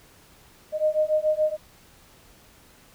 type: beating tone pair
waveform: sine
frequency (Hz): 613 / 620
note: D#5 / D#5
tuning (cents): -26 / -6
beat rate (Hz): 7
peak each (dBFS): -23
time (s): 0.72-1.57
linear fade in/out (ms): 50
effects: pink hiss -54 dBFS RMS until 2.94 s